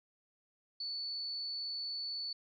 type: tone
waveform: sine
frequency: 4462 Hz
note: C#8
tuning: 11 cents sharp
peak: -37 dBFS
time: 0.8-2.33 s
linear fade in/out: 5 ms
effects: none